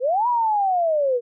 sine linear two-way sweep, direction up then down, 466.2 to 987.8 to 466.2 Hz, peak -17 dBFS, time 0-1.21 s, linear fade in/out 50 ms, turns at 0.28 s, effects none

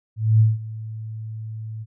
sine tone with ADSR envelope, 110 Hz, A2, in tune, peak -10 dBFS, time 0.16-1.86 s, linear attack 240 ms, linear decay 180 ms, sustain -19 dB, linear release 40 ms, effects none

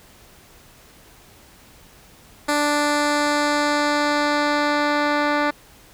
10% pulse tone with low-pass filter sweep, 293.7 Hz, D4, in tune, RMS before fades -20 dBFS, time 2.48-5.51 s, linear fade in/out 10 ms, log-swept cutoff 11000 to 3000 Hz, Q 0.88, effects pink hiss -49 dBFS RMS until 5.93 s

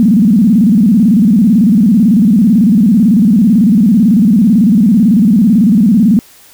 sine tone with vibrato, 212.2 Hz, G#3, 38 cents sharp, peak -4 dBFS, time 0-6.19 s, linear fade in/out 0 ms, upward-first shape square, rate 18 Hz, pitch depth 190 cents each way, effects white hiss -41 dBFS RMS until 6.53 s

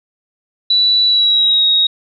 sine tone with pitch glide, 3951 to 3777 Hz, B7 to A#7, 0 to +22 cents, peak -9 dBFS, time 0.7-1.87 s, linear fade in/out 5 ms, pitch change -78 cents, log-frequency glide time 1.06-1.65 s, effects none

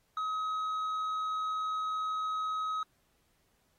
sine tone with tanh clipping, 1271 Hz, D#6, 36 cents sharp, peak -32 dBFS, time 0.17-2.83 s, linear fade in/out 2 ms, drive 5 dB, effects pink hiss -73 dBFS RMS until 3.78 s + AAC 48 kbps

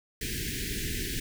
pink band-stop noise, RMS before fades -33 dBFS, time 0.21-1.2 s, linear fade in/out 5 ms, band 440 to 1600 Hz, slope 96 dB/octave, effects none

